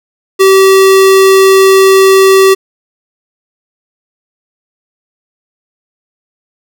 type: tone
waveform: square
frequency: 384.9 Hz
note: G4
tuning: 32 cents flat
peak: -3 dBFS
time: 0.39-2.55 s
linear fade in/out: 20 ms
effects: none